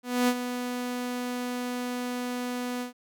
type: tone with ADSR envelope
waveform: sawtooth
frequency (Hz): 246.9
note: B3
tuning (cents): 0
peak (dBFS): -16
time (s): 0.03-2.93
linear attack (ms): 250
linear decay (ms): 58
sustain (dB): -10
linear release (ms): 120
effects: none